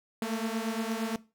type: beating tone pair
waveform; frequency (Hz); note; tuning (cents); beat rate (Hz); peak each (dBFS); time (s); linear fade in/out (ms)
sawtooth; 220 / 228.6; A3 / A#3; 0 / -34; 8.6; -29; 0.22-1.16; 2
effects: noise-tail reverb RT60 0.3 s tail -19 dB re dry